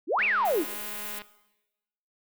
sine exponential two-way sweep, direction up then down, 261.6 to 2794 to 261.6 Hz, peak -22 dBFS, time 0.07-0.65 s, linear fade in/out 50 ms, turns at 0.24 s
click train, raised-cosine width 0.3 ms, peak -26 dBFS, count 215, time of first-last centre 0.19-1.219 s, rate 208 Hz
violet noise, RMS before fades -37 dBFS, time 0.45-1.19 s, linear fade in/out 5 ms
effects noise-tail reverb RT60 1.0 s tail -17 dB re dry

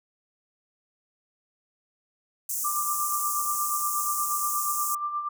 pink high-pass noise, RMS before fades -30 dBFS, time 2.49-4.95 s, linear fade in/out 5 ms, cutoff 6300 Hz, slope 48 dB/octave
sine tone with tremolo, 1184 Hz, D6, 14 cents sharp, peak -25 dBFS, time 2.64-5.29 s, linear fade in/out 10 ms, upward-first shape sine, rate 8.4 Hz, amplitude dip 55%
effects none

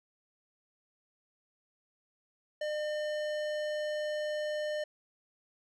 sine tone with tanh clipping, 604 Hz, D5, 48 cents sharp, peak -34 dBFS, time 2.61-4.84 s, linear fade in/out 5 ms, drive 17 dB, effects none

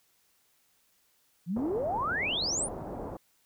sine exponential sweep, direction up, 159.6 to 10270 Hz, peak -28 dBFS, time 1.46-2.69 s, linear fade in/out 50 ms
white low-pass noise, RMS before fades -39 dBFS, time 1.56-3.17 s, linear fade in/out 5 ms, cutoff 780 Hz, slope 24 dB/octave
effects white hiss -69 dBFS RMS until 3.45 s

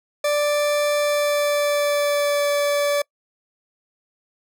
40% pulse tone with pitch glide, 587.3 to 577.5 Hz, D5 to D5, 0 to -29 cents, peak -17 dBFS, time 0.24-3.02 s, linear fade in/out 5 ms, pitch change -29 cents, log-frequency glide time 0.99-2.49 s, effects noise-tail reverb RT60 0.1 s tail -26 dB re dry

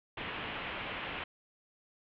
white low-pass noise, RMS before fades -40 dBFS, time 0.17-1.24 s, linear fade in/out 5 ms, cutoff 3100 Hz, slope 48 dB/octave, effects none

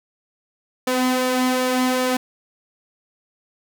sawtooth tone with flanger, 254.4 Hz, C4, 48 cents flat, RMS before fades -20 dBFS, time 0.87-2.17 s, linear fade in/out 5 ms, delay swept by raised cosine 1.7 to 3 ms, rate 2.6 Hz, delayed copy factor +0.5, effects none

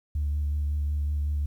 sine tone with vibrato, 73.4 Hz, D2, in tune, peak -23 dBFS, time 0.15-1.46 s, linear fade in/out 5 ms, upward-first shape sine, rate 5.4 Hz, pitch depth 22 cents each way, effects tanh soft clip ceiling -21 dBFS + 10-bit

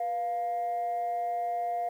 sine tone pair together, 486.1 / 701.5 Hz, B4 / F5, -28 / +8 cents, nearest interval tritone, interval 636 cents, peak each -38 / -27 dBFS, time 0-1.89 s, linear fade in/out 5 ms, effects tanh soft clip ceiling -25 dBFS + 10-bit

